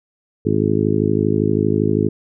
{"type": "harmonic tone", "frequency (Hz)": 52.6, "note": "G#1", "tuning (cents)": 23, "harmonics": [2, 3, 4, 5, 6, 7, 8], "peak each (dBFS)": [-22, -22, -22, -22, -22, -22, -22], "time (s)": [0.45, 2.09], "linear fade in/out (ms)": 10, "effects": []}